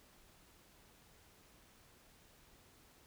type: silence
effects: pink hiss -65 dBFS RMS until 3.06 s